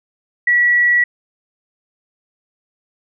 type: tone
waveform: sine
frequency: 1937 Hz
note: B6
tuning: 34 cents flat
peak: -10 dBFS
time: 0.47-1.04 s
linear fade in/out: 5 ms
effects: none